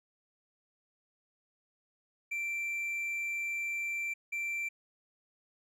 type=tone bursts at uneven times; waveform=triangle; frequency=2349 Hz; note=D7; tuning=in tune; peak=-31 dBFS; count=2; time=2.31-4.14 / 4.32-4.69 s; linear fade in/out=10 ms; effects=none